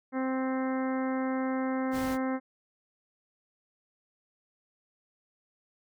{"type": "harmonic tone", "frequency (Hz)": 261.6, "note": "C4", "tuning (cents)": 0, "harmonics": [1, 2, 3, 4, 5, 6, 7, 8], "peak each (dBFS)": [-29, -35, -39, -41, -43, -45, -46, -47], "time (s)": [0.12, 2.4], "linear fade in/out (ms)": 50}
{"type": "noise", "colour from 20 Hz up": "pink", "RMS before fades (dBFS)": -41, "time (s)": [1.91, 2.18], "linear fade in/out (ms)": 50}
{"effects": []}